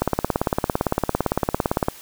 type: click train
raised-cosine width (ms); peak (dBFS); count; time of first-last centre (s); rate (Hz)
1; -4; 34; 0.02-1.884; 17.7
effects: white hiss -43 dBFS RMS until 2.01 s